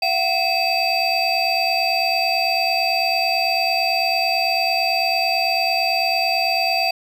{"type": "tone cluster", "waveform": "triangle", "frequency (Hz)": [684, 753, 2592, 4674], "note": ["F5", "F#5", "E7", "D8"], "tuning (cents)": [-36, 30, -30, -9], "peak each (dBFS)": -21, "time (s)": [0.02, 6.91], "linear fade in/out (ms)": 5, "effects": []}